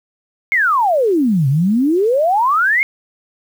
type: exponential two-way sweep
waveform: sine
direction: down then up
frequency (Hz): 2217 to 129.3 to 2217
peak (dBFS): -11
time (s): 0.52-2.83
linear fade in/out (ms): 0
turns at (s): 1.48
effects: 7-bit